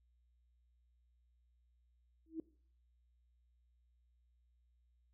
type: tone with exponential growth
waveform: sine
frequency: 322.1 Hz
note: E4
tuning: 40 cents flat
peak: -35 dBFS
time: 2.26-2.4 s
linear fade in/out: 2 ms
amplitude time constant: 30 ms
effects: noise-tail reverb RT60 0.5 s tail -21 dB re dry + added 60 Hz sine -70 dBFS peak until 5.13 s